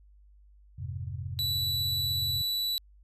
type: chord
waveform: sine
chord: F minor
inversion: none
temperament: equal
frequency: 87.31 / 103.83 / 130.81 Hz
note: F2 / Ab2 / C3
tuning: 0 / 0 / 0 cents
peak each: -37 / -39 / -38 dBFS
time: 0.78-2.42 s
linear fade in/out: 10 ms
type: tone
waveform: 45% pulse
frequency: 3951 Hz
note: B7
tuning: in tune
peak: -28 dBFS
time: 1.39-2.78 s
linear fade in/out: 0 ms
effects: added 50 Hz sine -54 dBFS peak until 3.03 s + resampled to 32000 Hz